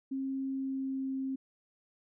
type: tone with pitch glide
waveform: sine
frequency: 268.2 to 266.3 Hz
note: C4 to C4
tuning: +43 to +31 cents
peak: -32 dBFS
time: 0.11-1.36 s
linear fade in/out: 10 ms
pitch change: -12 cents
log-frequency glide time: 0.49-1.14 s
effects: none